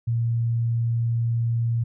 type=tone; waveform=sine; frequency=116.5 Hz; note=A#2; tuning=1 cent flat; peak=-20 dBFS; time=0.07-1.84 s; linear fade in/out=10 ms; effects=none